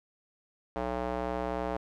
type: tone with band-pass filter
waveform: square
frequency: 61.74 Hz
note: B1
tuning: in tune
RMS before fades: -33 dBFS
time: 0.76-1.77 s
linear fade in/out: 0 ms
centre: 680 Hz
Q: 1.5
effects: none